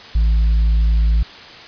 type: tone with tanh clipping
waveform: sine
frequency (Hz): 54.9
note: A1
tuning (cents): -3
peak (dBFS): -12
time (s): 0.15-1.23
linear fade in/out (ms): 5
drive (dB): 3
effects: white hiss -37 dBFS RMS until 1.67 s + resampled to 11025 Hz